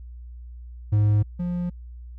triangle tone pair in turn, 104.8 / 176.25 Hz, G#2 / F3, +16 / +16 cents, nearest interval major sixth, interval 900 cents, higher second, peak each -14 / -22 dBFS, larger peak first, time 0.92-1.23 / 1.39-1.7 s, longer neither, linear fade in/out 10 ms, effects added 60 Hz sine -37 dBFS peak until 2.18 s

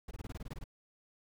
brown noise bursts, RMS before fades -42 dBFS, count 11, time 0.08-0.641 s, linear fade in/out 5 ms, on 31 ms, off 22 ms, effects none

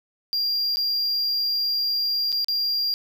triangle tone with dropouts, 4778 Hz, D8, 29 cents sharp, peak -20 dBFS, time 0.33-2.94 s, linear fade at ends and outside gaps 0 ms, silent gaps 0.76-0.77 / 2.32-2.326 / 2.445-2.484 s, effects none

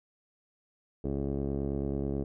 15% pulse tone with low-pass filter, 69.3 Hz, C#2, in tune, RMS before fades -32 dBFS, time 1.04-2.24 s, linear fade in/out 5 ms, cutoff 440 Hz, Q 9.2, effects none

